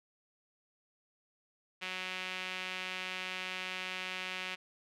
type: tone with band-pass filter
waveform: sawtooth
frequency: 185 Hz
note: F#3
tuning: in tune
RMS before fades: -40 dBFS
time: 1.81-4.56 s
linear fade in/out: 20 ms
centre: 2600 Hz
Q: 2.3
effects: none